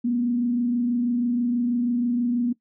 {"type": "tone with frequency modulation", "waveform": "sine", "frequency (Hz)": 241.4, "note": "B3", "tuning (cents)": -39, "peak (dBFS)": -20, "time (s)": [0.04, 2.53], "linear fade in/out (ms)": 10, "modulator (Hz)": 26.2, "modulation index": 0.38, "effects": ["noise-tail reverb RT60 0.1 s tail -19 dB re dry"]}